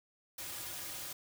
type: noise with comb filter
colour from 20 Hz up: white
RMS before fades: -43 dBFS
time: 0.38-1.13 s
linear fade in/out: 5 ms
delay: 4.5 ms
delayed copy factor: -0.85
effects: none